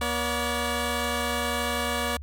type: tone pair together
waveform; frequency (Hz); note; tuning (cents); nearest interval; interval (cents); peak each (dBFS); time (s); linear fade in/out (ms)
10% pulse; 240.1 / 571; B3 / D5; -49 / -49; octave + minor third; 1500; -20; 0.01-2.17; 5
effects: added 72 Hz sine -35 dBFS peak until 2.22 s + MP3 64 kbps